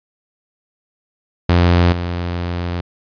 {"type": "tone with level steps", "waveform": "sawtooth", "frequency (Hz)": 87.31, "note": "F2", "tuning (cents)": 0, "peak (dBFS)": [-6, -16], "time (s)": [1.49, 2.81], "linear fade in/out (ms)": 5, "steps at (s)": 1.92, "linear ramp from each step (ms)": 2, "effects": ["resampled to 11025 Hz"]}